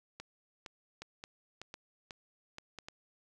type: clicks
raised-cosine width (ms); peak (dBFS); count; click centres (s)
0.2; -27; 10; 0.2 / 0.662 / 1.02 / 1.239 / 1.616 / 1.741 / 2.108 / 2.584 / 2.787 / 2.885
effects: none